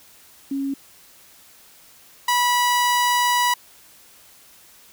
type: tone pair in turn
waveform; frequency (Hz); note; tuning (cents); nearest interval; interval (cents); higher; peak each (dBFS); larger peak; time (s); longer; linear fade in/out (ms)
sine / sawtooth; 274.8 / 977.3; C#4 / B5; -15 / -18; octave + minor seventh; 2197; second; -22 / -13; second; 0.51-0.74 / 2.28-3.54; second; 5
effects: white hiss -50 dBFS RMS until 4.92 s